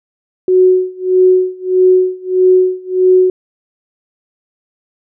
sine tone with tremolo, 369.5 Hz, F#4, 2 cents flat, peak -4 dBFS, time 0.48-3.3 s, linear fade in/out 2 ms, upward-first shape sine, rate 1.6 Hz, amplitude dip 95%, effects none

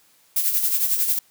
violet noise with tremolo, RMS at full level -19 dBFS, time 0.36-1.19 s, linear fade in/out 5 ms, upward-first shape sine, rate 11 Hz, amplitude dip 55%, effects white hiss -58 dBFS RMS until 1.3 s + high-pass 80 Hz 12 dB/octave

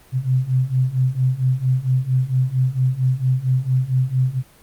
sine beating tone pair, 126.8 / 131.2 Hz, B2 / C3, +46 / +5 cents, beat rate 4.4 Hz, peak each -20 / -18 dBFS, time 0.12-4.43 s, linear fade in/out 50 ms, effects pink hiss -50 dBFS RMS until 4.62 s + Opus 32 kbps

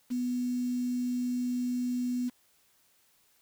sine tone with quantisation, 247.2 Hz, B3, 2 cents sharp, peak -28 dBFS, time 0.1-2.3 s, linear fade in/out 20 ms, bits 8, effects white hiss -67 dBFS RMS until 3.41 s

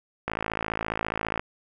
click train, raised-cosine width 0.5 ms, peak -12 dBFS, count 62, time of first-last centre 0.28-1.395 s, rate 54.7 Hz, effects none

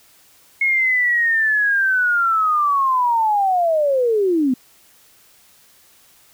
sine linear sweep, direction down, 2175 to 243 Hz, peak -14 dBFS, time 0.61-4.54 s, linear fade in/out 5 ms, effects white hiss -52 dBFS RMS until 6.33 s

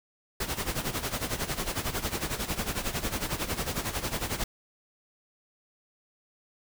pink noise with tremolo, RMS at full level -29 dBFS, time 0.4-4.44 s, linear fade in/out 5 ms, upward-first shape sine, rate 11 Hz, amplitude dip 75%, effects none

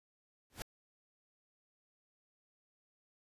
pink noise with exponential growth, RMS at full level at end -38 dBFS, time 0.5-0.62 s, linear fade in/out 0 ms, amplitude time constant 25 ms, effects resampled to 32000 Hz

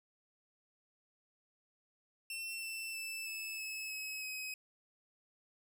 sawtooth tone with pitch steps, 2699 / 2671 / 2643 / 2616 / 2589 / 2562 / 2536 Hz, E7 / E7 / E7 / E7 / E7 / E7 / D#7, +40 / +22 / +4 / -14 / -32 / -50 / +32 cents, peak -37 dBFS, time 2.3-4.54 s, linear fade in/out 2 ms, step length 320 ms, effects none

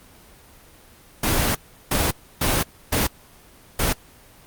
pink noise bursts at uneven times, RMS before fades -20 dBFS, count 5, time 1.23-1.55 / 1.91-2.11 / 2.41-2.63 / 2.92-3.07 / 3.79-3.93 s, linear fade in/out 5 ms, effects pink hiss -49 dBFS RMS until 4.46 s + Opus 24 kbps

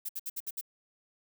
violet noise bursts, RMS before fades -36 dBFS, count 6, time 0.05-0.612 s, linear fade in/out 10 ms, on 42 ms, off 62 ms, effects none

